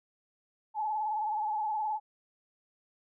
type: tone with vibrato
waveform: sine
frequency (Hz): 856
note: A5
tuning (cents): -48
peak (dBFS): -29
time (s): 0.74-2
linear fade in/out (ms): 50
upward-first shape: triangle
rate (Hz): 19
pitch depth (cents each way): 67
effects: none